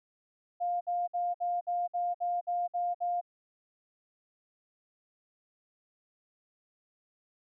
sine tone bursts, 704 Hz, F5, 14 cents sharp, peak -28 dBFS, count 10, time 0.6-3.213 s, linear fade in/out 20 ms, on 210 ms, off 57 ms, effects none

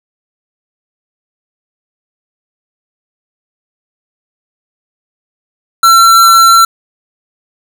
square tone, 1351 Hz, E6, 42 cents sharp, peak -3 dBFS, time 5.83-6.65 s, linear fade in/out 5 ms, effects none

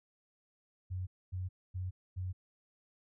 sine tone bursts, 92 Hz, F#2, 9 cents flat, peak -35 dBFS, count 4, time 0.9-2.33 s, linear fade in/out 20 ms, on 170 ms, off 250 ms, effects none

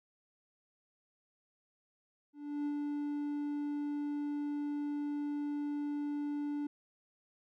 triangle tone with ADSR envelope, 291.6 Hz, D4, 12 cents flat, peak -30 dBFS, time 2.33-6.67 s, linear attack 330 ms, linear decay 62 ms, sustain -2 dB, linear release 5 ms, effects none

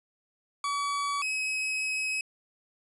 40% pulse tone pair in turn, 1139 / 2551 Hz, C#6 / D#7, +47 / +43 cents, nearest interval octave + major second, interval 1396 cents, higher second, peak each -27 dBFS, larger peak neither, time 0.64-1.22 / 1.22-2.21 s, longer second, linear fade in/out 2 ms, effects resampled to 24000 Hz

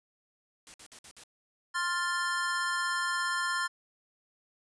white noise bursts, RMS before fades -49 dBFS, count 5, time 0.67-1.236 s, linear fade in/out 0 ms, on 70 ms, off 54 ms
square chord, F major, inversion second, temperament equal with one note detuned, 1052.6 / 1396.9 / 1760 Hz, C6 / F6 / A6, +10 / 0 / 0 cents, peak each -34 dBFS, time 1.74-3.68 s, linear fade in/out 20 ms
effects resampled to 22050 Hz

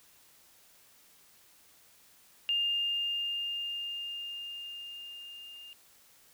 sine tone with level ramp, 2811 Hz, F7, 11 cents sharp, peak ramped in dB -26 to -46 dBFS, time 2.49-5.73 s, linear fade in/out 0 ms, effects white hiss -61 dBFS RMS until 6.33 s

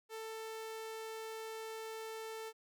sawtooth tone, 443.5 Hz, A4, 14 cents sharp, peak -39 dBFS, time 0.09-2.53 s, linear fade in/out 50 ms, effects none

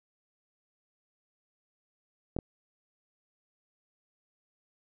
clicks, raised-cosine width 2 ms, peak -19 dBFS, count 2, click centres 2.365 / 2.388 s, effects none

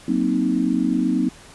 sine chord, C half-diminished seventh, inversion second, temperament equal, 185 / 233.1 / 261.6 / 311.1 Hz, Gb3 / Bb3 / C4 / Eb4, 0 / 0 / 0 / 0 cents, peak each -25 / -23 / -21 / -23 dBFS, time 0.08-1.29 s, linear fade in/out 5 ms, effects pink hiss -45 dBFS RMS until 1.54 s + resampled to 24000 Hz

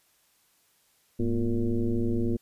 sine tone with frequency modulation, 125 Hz, B2, 21 cents sharp, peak -23 dBFS, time 1.19-2.37 s, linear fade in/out 10 ms, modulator 113 Hz, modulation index 2.3, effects white hiss -66 dBFS RMS until 2.41 s + resampled to 32000 Hz

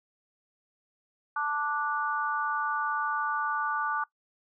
sine chord, D major, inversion second, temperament just, 881 / 1174.7 / 1468.3 Hz, A5 / D6 / F#6, +2 / 0 / -14 cents, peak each -33 / -30 / -32 dBFS, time 1.36-4.04 s, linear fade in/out 5 ms, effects noise-tail reverb RT60 0.1 s tail -20 dB re dry

